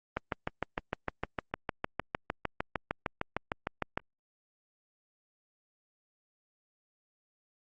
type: click train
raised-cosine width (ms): 0.5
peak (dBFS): -15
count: 26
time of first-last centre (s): 0.17-3.975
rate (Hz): 6.57
effects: Opus 24 kbps